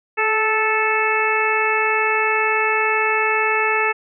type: harmonic tone with a mistuned harmonic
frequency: 437.9 Hz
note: A4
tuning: 8 cents flat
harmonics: 1 / 2 / 3 / 4 / 5 / 6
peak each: -23 / -23 / -23 / -23 / -23 / -23 dBFS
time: 0.17-3.93 s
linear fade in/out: 20 ms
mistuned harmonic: 1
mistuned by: -22 cents
effects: none